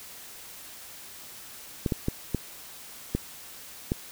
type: clicks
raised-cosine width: 3 ms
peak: -12 dBFS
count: 6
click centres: 1.862 / 1.922 / 2.084 / 2.347 / 3.15 / 3.919 s
effects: white hiss -45 dBFS RMS until 4.11 s